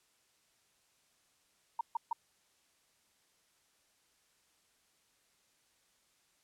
sine tone bursts, 929 Hz, A#5, 6 cents flat, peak -30 dBFS, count 3, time 1.79-2.13 s, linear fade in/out 5 ms, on 20 ms, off 140 ms, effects white hiss -72 dBFS RMS until 6.43 s + low-pass 10000 Hz 12 dB/octave

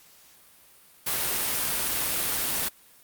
white noise, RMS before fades -27 dBFS, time 1.06-2.69 s, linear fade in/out 10 ms, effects white hiss -55 dBFS RMS until 3.03 s + Opus 48 kbps

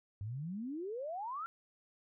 sine exponential sweep, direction up, 96.2 to 1387 Hz, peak -38 dBFS, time 0.21-1.46 s, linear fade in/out 0 ms, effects none

